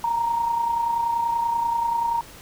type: tone with amplitude modulation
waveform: sine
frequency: 932.3 Hz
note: A#5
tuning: in tune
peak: -18 dBFS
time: 0.04-2.21 s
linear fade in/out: 2 ms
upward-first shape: sine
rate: 30.4 Hz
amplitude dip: 50%
effects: pink hiss -44 dBFS RMS until 2.41 s